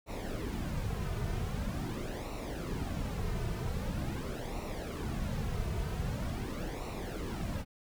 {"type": "noise with flanger", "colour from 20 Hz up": "brown", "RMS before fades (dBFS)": -36, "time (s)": [0.06, 7.65], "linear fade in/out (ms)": 50, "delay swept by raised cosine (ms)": [0.61, 3.71], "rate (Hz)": 0.44, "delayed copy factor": -0.65, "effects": []}